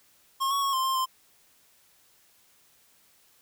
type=tone with pitch steps; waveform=square; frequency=1077 / 1116 / 1099 / 1049 / 1058 / 1043 Hz; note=C6 / C#6 / C#6 / C6 / C6 / C6; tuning=+50 / +11 / -15 / +4 / +19 / -6 cents; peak=-25 dBFS; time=0.4-1.06 s; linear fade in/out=20 ms; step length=110 ms; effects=white hiss -62 dBFS RMS until 3.41 s